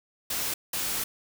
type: noise bursts at uneven times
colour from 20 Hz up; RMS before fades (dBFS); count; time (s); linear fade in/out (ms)
white; -30; 2; 0.3-0.54 / 0.73-1.04; 5
effects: none